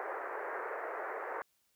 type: band-pass noise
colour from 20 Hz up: pink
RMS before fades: -40 dBFS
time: 0-1.42 s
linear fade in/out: 0 ms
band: 390 to 1900 Hz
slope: 48 dB/octave
effects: white hiss -75 dBFS RMS until 1.75 s